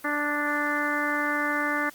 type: harmonic tone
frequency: 293.7 Hz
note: D4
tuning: in tune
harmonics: 1 / 2 / 3 / 4 / 5 / 6 / 7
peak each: -31 / -34 / -35 / -31 / -31 / -29 / -34 dBFS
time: 0.04-1.9 s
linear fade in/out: 10 ms
effects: white hiss -50 dBFS RMS until 1.94 s + Opus 32 kbps